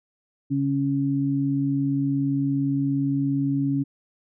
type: tone pair together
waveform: sine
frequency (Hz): 139.89 / 277.2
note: C#3 / C#4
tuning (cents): +16 / 0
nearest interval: octave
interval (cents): 1184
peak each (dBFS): -25 / -22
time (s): 0.5-3.84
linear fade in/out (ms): 20
effects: none